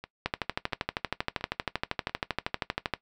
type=two click trains; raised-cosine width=0.3 ms; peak=-11 / -23 dBFS; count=35 / 4; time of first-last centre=0.26-2.937 / 0.04-2.095 s; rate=12.7 / 1.46 Hz; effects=noise-tail reverb RT60 0.1 s tail -17 dB re dry